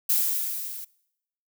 violet noise with level ramp, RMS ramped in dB -21 to -38 dBFS, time 0.09-0.85 s, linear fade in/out 10 ms, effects noise-tail reverb RT60 0.8 s tail -23 dB re dry

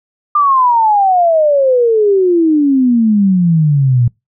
sine exponential sweep, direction down, 1203 to 117 Hz, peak -7 dBFS, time 0.35-4.08 s, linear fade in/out 5 ms, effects noise-tail reverb RT60 0.2 s tail -25 dB re dry

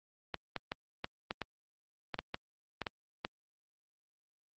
clicks, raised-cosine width 0.3 ms, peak -19 dBFS, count 12, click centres 0.343 / 0.563 / 0.719 / 1.044 / 1.309 / 1.417 / 2.143 / 2.19 / 2.344 / 2.817 / 2.868 / 3.249 s, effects high-pass 60 Hz 12 dB/octave + Opus 48 kbps

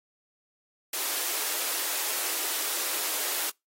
white high-pass noise, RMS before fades -30 dBFS, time 0.93-3.5 s, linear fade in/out 5 ms, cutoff 300 Hz, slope 48 dB/octave, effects noise-tail reverb RT60 0.2 s tail -26 dB re dry + AAC 48 kbps

